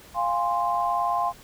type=chord; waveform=sine; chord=F minor; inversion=none; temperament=equal with one note detuned; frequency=698.5 / 816.8 / 1046.5 Hz; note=F5 / Ab5 / C6; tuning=0 / -29 / 0 cents; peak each=-26 / -28 / -25 dBFS; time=0.14-1.33 s; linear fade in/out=50 ms; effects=pink hiss -49 dBFS RMS until 1.43 s